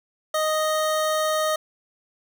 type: tone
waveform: 25% pulse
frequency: 622 Hz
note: D#5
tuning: 1 cent flat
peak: -17 dBFS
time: 0.34-1.56 s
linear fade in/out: 5 ms
effects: none